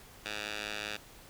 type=tone with band-pass filter; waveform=10% pulse; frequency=105.1 Hz; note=G#2; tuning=21 cents sharp; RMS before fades=-39 dBFS; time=0.25-0.97 s; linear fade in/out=10 ms; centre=3000 Hz; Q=1.2; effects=pink hiss -54 dBFS RMS until 1.29 s